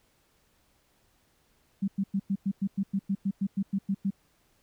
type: tone bursts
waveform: sine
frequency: 196 Hz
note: G3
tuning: in tune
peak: -24 dBFS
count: 15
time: 1.82-4.106 s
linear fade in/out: 10 ms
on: 60 ms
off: 99 ms
effects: pink hiss -68 dBFS RMS until 4.62 s